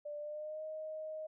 sine tone with pitch glide, 590 to 624.4 Hz, D5 to D#5, +8 to +6 cents, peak -40 dBFS, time 0.05-1.27 s, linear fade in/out 10 ms, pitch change +98 cents, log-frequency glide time 0.18-0.63 s, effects none

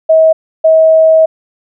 sine tone bursts at uneven times, 640 Hz, D#5, 49 cents sharp, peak -3 dBFS, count 2, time 0.09-0.33 / 0.64-1.26 s, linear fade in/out 10 ms, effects none

